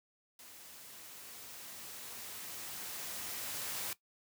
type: noise with level ramp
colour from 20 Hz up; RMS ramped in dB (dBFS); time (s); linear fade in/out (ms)
white; -54 to -39; 0.39-3.93; 2
effects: noise-tail reverb RT60 0.1 s tail -17 dB re dry + high-pass 80 Hz 12 dB/octave